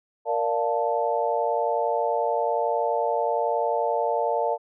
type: chord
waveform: sine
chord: Bb major seventh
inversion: none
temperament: equal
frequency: 466.2 / 587.3 / 698.5 / 880 Hz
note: Bb4 / D5 / F5 / A5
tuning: 0 / 0 / 0 / 0 cents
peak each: -27 dBFS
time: 0.25-4.58 s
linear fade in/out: 50 ms
effects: none